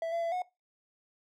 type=tone with pitch steps; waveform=triangle; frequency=660 / 676 / 671 / 728 Hz; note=E5 / E5 / E5 / F#5; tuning=+2 / +43 / +31 / -28 cents; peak=-28 dBFS; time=0.02-0.42 s; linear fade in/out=2 ms; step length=100 ms; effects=noise-tail reverb RT60 0.2 s tail -18 dB re dry